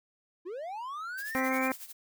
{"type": "linear sweep", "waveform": "triangle", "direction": "up", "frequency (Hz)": [323.6, 2443], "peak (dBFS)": -34, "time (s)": [0.45, 1.7], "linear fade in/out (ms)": 20}
{"type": "noise with tremolo", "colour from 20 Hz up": "blue", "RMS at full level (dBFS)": -42, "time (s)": [1.17, 1.93], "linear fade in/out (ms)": 20, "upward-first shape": "sine", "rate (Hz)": 11, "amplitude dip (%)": 75}
{"type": "harmonic tone", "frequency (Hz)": 261.6, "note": "C4", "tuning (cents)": 0, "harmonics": [1, 2, 3, 4, 5, 6, 7, 8, 9], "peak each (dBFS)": [-31, -34, -36, -37, -38, -39, -39, -40, -41], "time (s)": [1.35, 1.72], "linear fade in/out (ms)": 0}
{"effects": []}